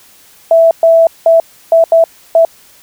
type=tone bursts at uneven times; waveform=sine; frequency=659.3 Hz; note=E5; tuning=in tune; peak=-3 dBFS; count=6; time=0.51-0.71 / 0.83-1.07 / 1.26-1.4 / 1.72-1.84 / 1.92-2.04 / 2.35-2.45 s; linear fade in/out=2 ms; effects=white hiss -43 dBFS RMS until 2.82 s